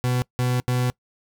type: tone bursts at uneven times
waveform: 40% pulse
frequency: 124.8 Hz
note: B2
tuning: 19 cents sharp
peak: -19 dBFS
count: 3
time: 0.04-0.22 / 0.39-0.6 / 0.68-0.9 s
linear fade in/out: 0 ms
effects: noise-tail reverb RT60 0.1 s tail -23 dB re dry